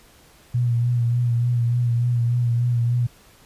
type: tone with vibrato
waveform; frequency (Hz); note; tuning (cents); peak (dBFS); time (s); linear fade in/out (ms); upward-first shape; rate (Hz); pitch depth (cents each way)
sine; 120; B2; -49; -17; 0.54-3.07; 10; sine; 3.4; 34
effects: pink hiss -52 dBFS RMS until 3.45 s + resampled to 32000 Hz